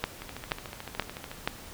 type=two click trains; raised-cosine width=0.3 ms; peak=-10 / -22 dBFS; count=4 / 16; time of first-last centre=0.04-1.475 / 0.22-1.315 s; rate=2.09 / 13.7 Hz; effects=pink hiss -46 dBFS RMS until 1.73 s